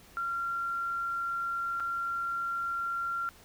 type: tone with dropouts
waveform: sine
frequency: 1377 Hz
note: F6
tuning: 25 cents flat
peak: -30 dBFS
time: 0.17-3.29 s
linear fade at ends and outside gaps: 0 ms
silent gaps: 1.799-1.804 s
effects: pink hiss -56 dBFS RMS until 3.44 s